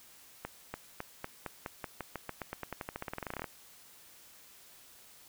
accelerating click train, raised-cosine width 0.5 ms, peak -22 dBFS, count 29, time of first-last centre 0.45-3.442 s, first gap 290 ms, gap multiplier 0.91, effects white hiss -57 dBFS RMS until 5.28 s

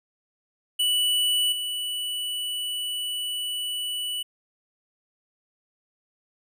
square tone with level steps, 2960 Hz, F#7, in tune, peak -21 / -28 dBFS, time 0.79-4.23 s, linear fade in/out 10 ms, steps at 1.52 s, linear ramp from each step 5 ms, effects none

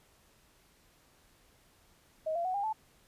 sine tone with pitch steps, 631 / 684.1 / 741.8 / 804.2 / 872 Hz, D#5 / F5 / F#5 / G5 / A5, +24 / -36 / +4 / +44 / -16 cents, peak -30 dBFS, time 2.26-2.73 s, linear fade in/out 10 ms, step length 94 ms, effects pink hiss -65 dBFS RMS until 3.07 s + resampled to 32000 Hz

